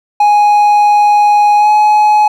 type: tone with pitch glide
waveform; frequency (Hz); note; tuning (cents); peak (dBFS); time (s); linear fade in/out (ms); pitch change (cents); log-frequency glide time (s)
triangle; 830.6 to 844.6; G#5 to G#5; 0 to +29; -3; 0.2-2.28; 5; +29; 1.57-1.69
effects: none